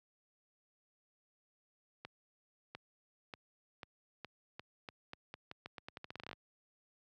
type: accelerating click train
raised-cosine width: 0.3 ms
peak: -29 dBFS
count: 23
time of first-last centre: 2.05-6.331 s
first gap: 700 ms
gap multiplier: 0.84
effects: high-pass 80 Hz 12 dB/octave